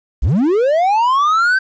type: linear sweep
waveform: triangle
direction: up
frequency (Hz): 38.89 to 1568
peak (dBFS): -9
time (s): 0.22-1.59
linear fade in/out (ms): 10
effects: resampled to 16000 Hz + 8-bit